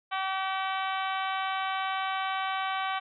harmonic tone with a mistuned harmonic, 382.6 Hz, G4, 42 cents flat, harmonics 2 / 3 / 4 / 5 / 6 / 7 / 8 / 9 / 10, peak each -32 / -33 / -37 / -42 / -39 / -45 / -41 / -46 / -46 dBFS, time 0.11-3 s, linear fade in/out 20 ms, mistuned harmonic 9, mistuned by +16 cents, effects none

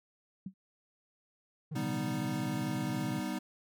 sine tone with exponential decay, 190 Hz, F#3, 46 cents sharp, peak -34 dBFS, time 0.46-0.54 s, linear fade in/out 5 ms, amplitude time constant 17 ms
triangle tone with vibrato, 138.59 Hz, C#3, in tune, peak -34 dBFS, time 1.71-3.2 s, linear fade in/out 10 ms, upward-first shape sine, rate 14 Hz, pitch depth 250 cents each way
square chord, G augmented, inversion none, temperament equal, 196 / 246.9 / 311.1 Hz, G3 / B3 / D#4, 0 / 0 / 0 cents, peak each -39 dBFS, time 1.75-3.39 s, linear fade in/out 10 ms
effects none

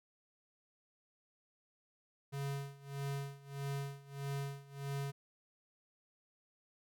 square tone with tremolo, 139.6 Hz, C#3, 13 cents sharp, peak -37 dBFS, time 2.32-5.12 s, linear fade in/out 20 ms, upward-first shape sine, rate 1.6 Hz, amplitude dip 90%, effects none

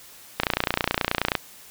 click train, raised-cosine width 0.3 ms, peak -4 dBFS, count 29, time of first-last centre 0.4-1.352 s, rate 29.4 Hz, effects white hiss -47 dBFS RMS until 1.7 s

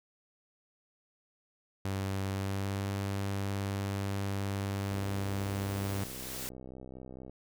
sawtooth tone with pitch glide, 97 to 98.92 Hz, G2 to G2, -18 to +16 cents, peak -28 dBFS, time 1.85-6.04 s, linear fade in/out 0 ms, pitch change +34 cents, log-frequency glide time 2.28-2.86 s
white noise with exponential growth, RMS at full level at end -39 dBFS, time 3.63-6.49 s, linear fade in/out 0 ms, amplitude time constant 620 ms
click train, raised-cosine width 2 ms, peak -33 dBFS, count 154, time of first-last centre 4.92-7.296 s, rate 64.4 Hz
effects none

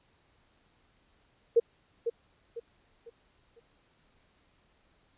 sine tone with echo, 465.7 Hz, A#4, 2 cents flat, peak -17 dBFS, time 1.56-1.6 s, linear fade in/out 10 ms, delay 500 ms, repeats 4, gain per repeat -9 dB, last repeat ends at 3.6 s, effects pink hiss -68 dBFS RMS until 5.17 s + resampled to 8000 Hz

